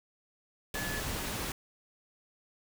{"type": "tone in noise", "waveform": "sine", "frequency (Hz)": 1718, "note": "A6", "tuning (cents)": -42, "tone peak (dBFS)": -38, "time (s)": [0.75, 1], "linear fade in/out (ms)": 2, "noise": "pink", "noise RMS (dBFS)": -36, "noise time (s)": [0.74, 1.52], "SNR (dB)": -5, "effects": []}